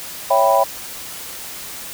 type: chord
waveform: sine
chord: C# half-diminished seventh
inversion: none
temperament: equal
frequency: 554.4 / 659.3 / 784 / 987.8 Hz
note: C#5 / E5 / G5 / B5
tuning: 0 / 0 / 0 / 0 cents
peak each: -17 dBFS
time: 0.3-0.64 s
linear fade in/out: 10 ms
effects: white hiss -32 dBFS RMS until 1.93 s